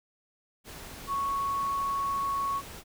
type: tone in noise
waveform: sine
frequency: 1108.7 Hz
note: C#6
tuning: in tune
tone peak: -27 dBFS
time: 1.07-2.62 s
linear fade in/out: 50 ms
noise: pink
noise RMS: -44 dBFS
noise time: 0.64-2.84 s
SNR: +14 dB
effects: none